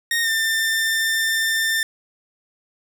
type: tone with pitch glide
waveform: sawtooth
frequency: 1855 to 1792.8 Hz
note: A#6 to A6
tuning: -9 to +32 cents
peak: -15 dBFS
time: 0.11-1.83 s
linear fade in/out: 2 ms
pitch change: -59 cents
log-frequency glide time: 0.22-0.29 s
effects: none